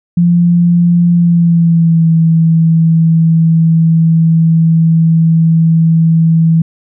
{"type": "tone with pitch glide", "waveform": "sine", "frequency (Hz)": [173, 163.29], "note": ["F3", "E3"], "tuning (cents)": [-16, -16], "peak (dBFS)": -5, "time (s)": [0.17, 6.62], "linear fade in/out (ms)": 5, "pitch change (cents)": -100, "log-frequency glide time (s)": [1.13, 2.08], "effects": []}